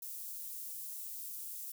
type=high-pass noise; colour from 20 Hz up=white; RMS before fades=-44 dBFS; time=0.02-1.72 s; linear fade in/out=5 ms; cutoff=10000 Hz; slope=12 dB/octave; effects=none

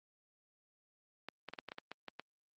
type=clicks; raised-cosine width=0.3 ms; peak=-27 dBFS; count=10; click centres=1.286 / 1.487 / 1.536 / 1.588 / 1.687 / 1.719 / 1.784 / 1.916 / 2.083 / 2.196 s; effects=high-pass 200 Hz 12 dB/octave + Opus 48 kbps

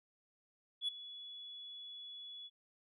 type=tone with ADSR envelope; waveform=sine; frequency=3402 Hz; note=G#7; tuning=41 cents sharp; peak=-30 dBFS; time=0.81-2.5 s; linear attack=72 ms; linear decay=9 ms; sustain=-17 dB; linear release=40 ms; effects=tanh soft clip ceiling -31 dBFS

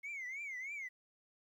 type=tone with vibrato; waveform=sine; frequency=2158 Hz; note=C#7; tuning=47 cents flat; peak=-39 dBFS; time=0.03-0.89 s; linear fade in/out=20 ms; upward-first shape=triangle; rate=3.2 Hz; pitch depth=180 cents each way; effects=tanh soft clip ceiling -39 dBFS + 12-bit

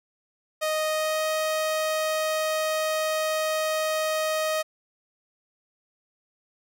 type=tone with pitch glide; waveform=sawtooth; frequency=622.3 to 626.3 Hz; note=D#5 to D#5; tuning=0 to +11 cents; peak=-20 dBFS; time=0.61-4.63 s; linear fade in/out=20 ms; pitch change=+11 cents; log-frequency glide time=0.9-1.26 s; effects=none

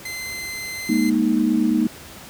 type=tone; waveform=sawtooth; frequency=2067 Hz; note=C7; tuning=22 cents flat; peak=-25 dBFS; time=0.05-1.1 s; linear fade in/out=5 ms
type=chord; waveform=sine; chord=Ab suspended second; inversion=none; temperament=equal with one note detuned; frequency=207.7 / 236.5 / 311.1 Hz; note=Ab3 / Bb3 / Eb4; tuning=0 / +25 / 0 cents; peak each=-22 / -19 / -20 dBFS; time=0.89-1.87 s; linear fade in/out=5 ms
effects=pink hiss -40 dBFS RMS until 2.29 s + high-pass 60 Hz 12 dB/octave

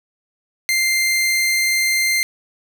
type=tone; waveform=sawtooth; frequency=2093 Hz; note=C7; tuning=in tune; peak=-12 dBFS; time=0.69-2.23 s; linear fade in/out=0 ms; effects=none

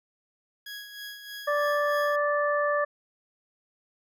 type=tone with tremolo; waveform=20% pulse; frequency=1661.2 Hz; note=G#6; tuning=in tune; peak=-32 dBFS; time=0.66-2.16 s; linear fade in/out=5 ms; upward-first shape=sine; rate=3.2 Hz; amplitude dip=55%
type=harmonic tone; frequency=585 Hz; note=D5; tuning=7 cents flat; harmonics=1 / 2 / 3; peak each=-25 / -28 / -30 dBFS; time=1.47-2.85 s; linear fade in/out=10 ms
effects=none

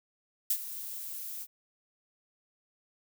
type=noise with ADSR envelope; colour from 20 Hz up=violet; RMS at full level=-26 dBFS; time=0.5-1.47 s; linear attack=6 ms; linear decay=65 ms; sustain=-14 dB; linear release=46 ms; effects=none

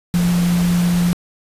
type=tone in noise; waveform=sine; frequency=175.1 Hz; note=F3; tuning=5 cents sharp; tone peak=-13 dBFS; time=0.14-1.13 s; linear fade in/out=0 ms; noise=pink; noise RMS=-27 dBFS; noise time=0.14-1.13 s; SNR=+11 dB; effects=resampled to 32000 Hz

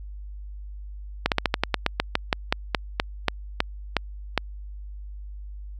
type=slowing click train; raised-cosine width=0.3 ms; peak=-3 dBFS; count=18; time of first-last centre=1.26-4.377 s; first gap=58 ms; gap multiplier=1.13; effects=added 50 Hz sine -35 dBFS peak until 5.79 s

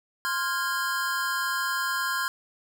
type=chord; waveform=square; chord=F minor; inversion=second; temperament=equal with one note detuned; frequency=1046.5 / 1396.9 / 1636.5 Hz; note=C6 / F6 / Ab6; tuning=0 / 0 / -26 cents; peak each=-31 dBFS; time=0.25-2.28 s; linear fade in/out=0 ms; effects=none

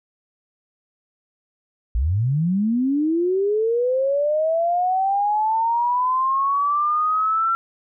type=linear sweep; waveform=sine; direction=up; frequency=51.91 to 1357 Hz; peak=-17 dBFS; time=1.95-7.55 s; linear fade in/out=0 ms; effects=none

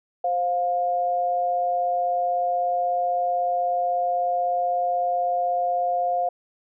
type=tone pair together; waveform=sine; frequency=523.3 / 707.1 Hz; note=C5 / F5; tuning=0 / +21 cents; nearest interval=perfect fourth; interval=521 cents; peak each=-28 / -21 dBFS; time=0.24-6.29 s; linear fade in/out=5 ms; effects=none

